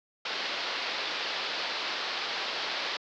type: low-pass noise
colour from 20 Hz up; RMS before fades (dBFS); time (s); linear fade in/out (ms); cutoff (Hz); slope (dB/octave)
white; -33; 0.25-2.97; 5; 4800; 48
effects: high-pass 400 Hz 12 dB/octave